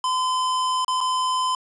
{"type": "tone with dropouts", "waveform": "square", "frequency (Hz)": 1022, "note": "C6", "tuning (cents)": -41, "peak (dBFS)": -21, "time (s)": [0.04, 1.55], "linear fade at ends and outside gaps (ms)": 2, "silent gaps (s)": [[0.847, 0.88], [1.006, 1.011]], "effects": ["resampled to 22050 Hz", "8-bit"]}